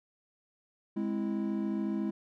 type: chord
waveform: triangle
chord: Ab augmented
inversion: none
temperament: equal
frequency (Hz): 207.7 / 261.6 / 329.6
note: Ab3 / C4 / E4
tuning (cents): 0 / 0 / 0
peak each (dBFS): -30 / -36 / -33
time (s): 0.96-2.11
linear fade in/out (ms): 10
effects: none